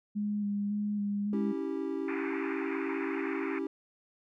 sine tone with vibrato, 205.5 Hz, G#3, 18 cents flat, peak -29 dBFS, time 0.15-1.53 s, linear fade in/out 20 ms, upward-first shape square, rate 1.8 Hz, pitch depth 17 cents each way
triangle chord, C# diminished, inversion none, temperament equal with one note detuned, 277.2 / 326.6 / 392 Hz, C#4 / E4 / G4, 0 / -16 / 0 cents, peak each -34 dBFS, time 1.33-3.67 s, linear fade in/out 2 ms
white band-pass noise, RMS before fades -41 dBFS, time 2.08-3.59 s, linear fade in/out 2 ms, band 770 to 2500 Hz, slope 96 dB/octave
effects none

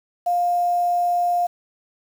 sine tone with quantisation, 704 Hz, F5, 14 cents sharp, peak -17 dBFS, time 0.26-1.47 s, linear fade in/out 10 ms, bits 7, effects none

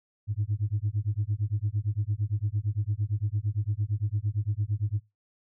sine tone with tremolo, 104.2 Hz, G#2, 6 cents sharp, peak -21 dBFS, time 0.27-5.01 s, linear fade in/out 50 ms, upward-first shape sine, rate 8.8 Hz, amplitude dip 100%, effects noise-tail reverb RT60 0.2 s tail -19 dB re dry + tanh soft clip ceiling -20 dBFS

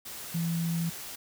sine tone in noise, 167.3 Hz, E3, 26 cents sharp, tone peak -27 dBFS, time 0.34-0.9 s, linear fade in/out 10 ms, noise white, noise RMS -41 dBFS, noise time 0.05-1.16 s, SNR +11 dB, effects none

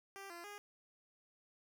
10% pulse tone with pitch steps, 393.1 / 343.5 / 410.4 Hz, G4 / F4 / G#4, +5 / -29 / -21 cents, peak -40 dBFS, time 0.16-0.58 s, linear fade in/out 0 ms, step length 140 ms, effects none

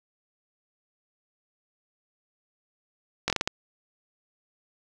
slowing click train, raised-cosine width 0.2 ms, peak -7 dBFS, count 6, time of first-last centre 3.28-3.475 s, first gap 20 ms, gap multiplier 1.34, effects none

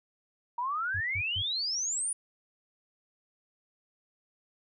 sine exponential sweep, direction up, 933 to 9800 Hz, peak -29 dBFS, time 0.58-2.13 s, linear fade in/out 5 ms
sine tone bursts, 94.9 Hz, F#2, 44 cents sharp, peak -34 dBFS, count 3, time 0.94-1.424 s, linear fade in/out 10 ms, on 68 ms, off 140 ms
effects none

